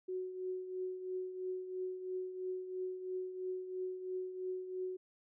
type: tone with tremolo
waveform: sine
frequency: 370 Hz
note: F#4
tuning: in tune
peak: -35 dBFS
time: 0.08-4.97 s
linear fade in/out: 10 ms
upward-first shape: triangle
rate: 3 Hz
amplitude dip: 65%
effects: none